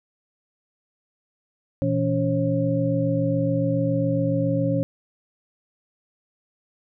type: tone cluster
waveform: sine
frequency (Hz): 120 / 167.2 / 282.7 / 541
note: B2 / E3 / C#4 / C#5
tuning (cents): -49 / +25 / +34 / -42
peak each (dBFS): -25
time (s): 1.82-4.83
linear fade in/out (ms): 0
effects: none